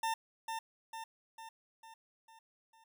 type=tone with echo; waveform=40% pulse; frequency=900 Hz; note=A5; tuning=39 cents sharp; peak=-31 dBFS; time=0.03-0.14 s; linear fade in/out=5 ms; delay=450 ms; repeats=6; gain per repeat=-5 dB; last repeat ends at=2.84 s; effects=none